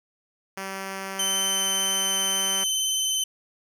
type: tone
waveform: 5% pulse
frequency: 193.1 Hz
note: G3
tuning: 26 cents flat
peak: -20 dBFS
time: 0.57-2.64 s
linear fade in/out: 5 ms
type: tone with vibrato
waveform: 20% pulse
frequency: 3069 Hz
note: G7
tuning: 37 cents flat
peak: -17 dBFS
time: 1.19-3.24 s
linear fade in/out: 5 ms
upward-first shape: triangle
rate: 18 Hz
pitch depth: 16 cents each way
effects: none